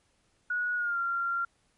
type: tone with pitch glide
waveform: sine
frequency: 1459 to 1381.9 Hz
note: F#6 to F6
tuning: -25 to -19 cents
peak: -27 dBFS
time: 0.5-1.45 s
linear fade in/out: 5 ms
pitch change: -94 cents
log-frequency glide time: 0.76-0.98 s
effects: pink hiss -70 dBFS RMS until 1.77 s + MP3 48 kbps